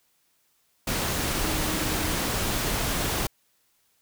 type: tone in noise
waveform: sine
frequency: 311.1 Hz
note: D#4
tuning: in tune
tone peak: -33 dBFS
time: 1.42-2.13 s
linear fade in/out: 5 ms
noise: pink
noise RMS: -27 dBFS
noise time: 0.87-3.27 s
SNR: -9 dB
effects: white hiss -68 dBFS RMS until 4.01 s